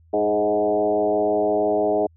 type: tone with frequency modulation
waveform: sine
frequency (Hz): 523.3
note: C5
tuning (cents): 0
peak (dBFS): -17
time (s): 0.13-2.07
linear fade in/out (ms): 10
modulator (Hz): 106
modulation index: 2
effects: added 82 Hz sine -51 dBFS peak until 2.16 s